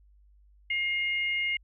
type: tone pair together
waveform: sine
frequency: 2131 / 2844 Hz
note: C7 / F7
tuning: +31 / +31 cents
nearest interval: perfect fourth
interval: 500 cents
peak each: -27 / -33 dBFS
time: 0.7-1.57 s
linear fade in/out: 5 ms
effects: added 50 Hz sine -56 dBFS peak until 1.63 s